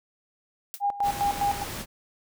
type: noise with exponential decay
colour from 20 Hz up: blue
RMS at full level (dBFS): -32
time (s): 0.74-0.82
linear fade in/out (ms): 0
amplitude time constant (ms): 17
type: tone with tremolo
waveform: sine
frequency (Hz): 809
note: G#5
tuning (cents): -46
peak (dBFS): -21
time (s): 0.8-1.65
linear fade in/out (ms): 50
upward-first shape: square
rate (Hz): 4.9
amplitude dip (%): 80
type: noise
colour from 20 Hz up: pink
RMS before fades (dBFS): -35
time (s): 1.02-1.86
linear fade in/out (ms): 50
effects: none